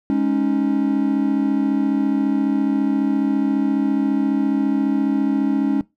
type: chord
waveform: triangle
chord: Ab suspended fourth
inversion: none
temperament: just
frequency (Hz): 207.7 / 276.9 / 311.5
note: Ab3 / Db4 / Eb4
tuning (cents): 0 / -2 / +2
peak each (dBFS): -20 / -16 / -22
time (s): 0.1-5.81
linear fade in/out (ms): 0
effects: noise-tail reverb RT60 0.2 s tail -20 dB re dry